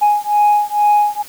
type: beating tone pair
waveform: sine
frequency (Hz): 830.6 / 832.8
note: G#5 / G#5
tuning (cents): 0 / +5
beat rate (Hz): 2.2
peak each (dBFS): -12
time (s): 0.01-1.23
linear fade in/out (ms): 20
effects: tanh soft clip ceiling -6 dBFS + white hiss -38 dBFS RMS until 1.28 s